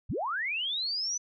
sine linear sweep, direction up, 41.38 to 6060 Hz, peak -29 dBFS, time 0.09-1.18 s, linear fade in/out 10 ms, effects none

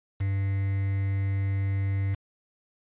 triangle tone with quantisation, 98 Hz, G2, in tune, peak -22 dBFS, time 0.2-2.15 s, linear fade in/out 10 ms, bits 7, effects resampled to 8000 Hz

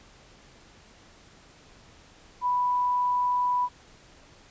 sine tone, 987.8 Hz, B5, in tune, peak -22 dBFS, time 2.41-3.69 s, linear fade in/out 50 ms, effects pink hiss -54 dBFS RMS until 4.5 s + resampled to 16000 Hz

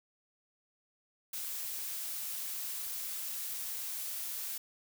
blue noise, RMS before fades -39 dBFS, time 1.33-4.58 s, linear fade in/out 5 ms, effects none

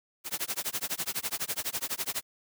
white noise with tremolo, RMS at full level -30 dBFS, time 0.24-2.23 s, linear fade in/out 50 ms, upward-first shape sine, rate 12 Hz, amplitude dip 100%, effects high-pass 100 Hz 12 dB/octave

